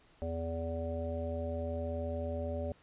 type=harmonic tone; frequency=82.7 Hz; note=E2; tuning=6 cents sharp; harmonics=1 / 3 / 5 / 7 / 9; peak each=-37 / -42 / -44 / -38 / -49 dBFS; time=0.22-2.72 s; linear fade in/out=0 ms; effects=pink hiss -64 dBFS RMS until 2.82 s + resampled to 8000 Hz